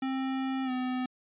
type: tone with pitch glide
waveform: square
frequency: 264.6 to 254.1 Hz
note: C4 to B3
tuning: +20 to +49 cents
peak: -30 dBFS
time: 0.02-1.06 s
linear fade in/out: 5 ms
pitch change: -71 cents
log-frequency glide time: 0.64-0.71 s
effects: resampled to 8000 Hz